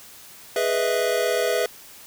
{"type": "chord", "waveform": "square", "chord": "E major seventh", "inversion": "first", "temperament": "equal", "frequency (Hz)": [415.3, 493.9, 622.3, 659.3], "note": ["G#4", "B4", "D#5", "E5"], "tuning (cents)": [0, 0, 0, 0], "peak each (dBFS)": [-27, -25, -30, -26], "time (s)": [0.56, 1.66], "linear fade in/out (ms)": 2, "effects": ["white hiss -45 dBFS RMS until 2.06 s"]}